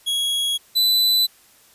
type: tone pair in turn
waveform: 45% pulse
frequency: 3322 / 3996 Hz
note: G#7 / B7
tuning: 0 / +20 cents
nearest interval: minor third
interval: 320 cents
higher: second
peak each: -19 / -15 dBFS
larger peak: second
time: 0.06-0.58 / 0.75-1.27 s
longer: neither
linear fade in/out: 20 ms
effects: white hiss -53 dBFS RMS until 1.74 s + resampled to 32000 Hz